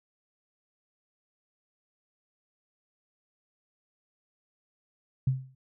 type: tone with exponential decay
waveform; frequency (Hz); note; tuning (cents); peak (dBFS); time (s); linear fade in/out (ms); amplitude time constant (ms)
sine; 131.2; C3; +5; -19; 5.27-5.55; 5; 59
effects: none